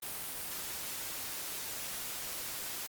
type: noise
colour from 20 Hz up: white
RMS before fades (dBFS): -40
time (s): 0.02-2.87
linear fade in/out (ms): 10
effects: Opus 32 kbps